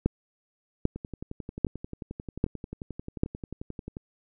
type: two click trains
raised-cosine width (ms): 3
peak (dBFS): -23 / -9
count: 35 / 5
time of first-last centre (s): 0.96-3.969 / 0.06-3.235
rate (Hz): 11.3 / 1.26
effects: none